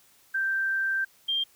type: tone pair in turn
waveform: sine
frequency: 1568 / 3187 Hz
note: G6 / G7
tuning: 0 / +28 cents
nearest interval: octave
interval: 1228 cents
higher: second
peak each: -24 dBFS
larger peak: neither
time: 0.34-1.05 / 1.28-1.44 s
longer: first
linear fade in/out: 10 ms
effects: white hiss -60 dBFS RMS until 1.55 s